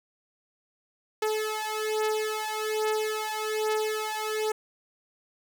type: beating tone pair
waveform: sawtooth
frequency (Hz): 431 / 432.2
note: A4 / A4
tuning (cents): -36 / -31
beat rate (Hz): 1.2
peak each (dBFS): -26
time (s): 1.22-4.52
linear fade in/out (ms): 5
effects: none